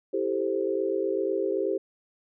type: chord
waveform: sine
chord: A minor seventh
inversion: second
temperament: equal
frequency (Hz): 329.6 / 392 / 440 / 523.3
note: E4 / G4 / A4 / C5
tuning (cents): 0 / 0 / 0 / 0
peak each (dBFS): -32 / -27 / -32 / -31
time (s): 0.13-1.78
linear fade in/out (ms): 10
effects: none